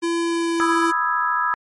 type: tone with pitch glide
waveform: square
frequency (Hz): 337.6 to 334.1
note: E4 to E4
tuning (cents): +41 to +23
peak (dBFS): -20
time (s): 0.02-0.92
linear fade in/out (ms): 20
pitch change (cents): -18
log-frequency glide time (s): 0.19-0.64
type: chord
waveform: sine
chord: E major seventh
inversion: second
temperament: equal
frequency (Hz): 987.8 / 1244.5 / 1318.5 / 1661.2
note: B5 / D#6 / E6 / G#6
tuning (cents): 0 / 0 / 0 / 0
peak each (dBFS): -23 / -24 / -23 / -24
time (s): 0.6-1.54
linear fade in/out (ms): 0
effects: MP3 48 kbps